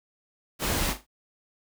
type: noise with echo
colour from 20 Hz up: pink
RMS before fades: -27 dBFS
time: 0.59-0.95 s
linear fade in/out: 50 ms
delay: 39 ms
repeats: 3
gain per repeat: -11 dB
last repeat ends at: 1.067 s
effects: none